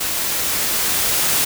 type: noise with level ramp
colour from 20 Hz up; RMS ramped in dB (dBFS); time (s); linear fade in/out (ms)
white; -22 to -17; 0-1.45; 10
effects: none